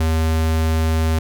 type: tone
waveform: square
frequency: 80.2 Hz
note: E2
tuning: 47 cents flat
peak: -16 dBFS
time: 0-1.19 s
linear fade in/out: 5 ms
effects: none